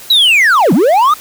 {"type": "linear two-way sweep", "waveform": "triangle", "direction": "down then up", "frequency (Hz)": [4000, 155.56, 1276], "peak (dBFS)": -4, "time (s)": [0.1, 1.14], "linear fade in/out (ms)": 5, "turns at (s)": 0.73, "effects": ["white hiss -33 dBFS RMS until 1.2 s"]}